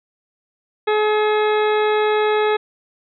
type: harmonic tone with a mistuned harmonic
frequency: 425.3 Hz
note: G#4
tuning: 41 cents sharp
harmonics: 1 / 2 / 3 / 4 / 5 / 6 / 8 / 9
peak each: -16 / -22 / -26 / -28 / -30 / -32 / -34 / -35 dBFS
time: 0.87-2.57 s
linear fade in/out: 10 ms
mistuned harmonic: 8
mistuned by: -27 cents
effects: none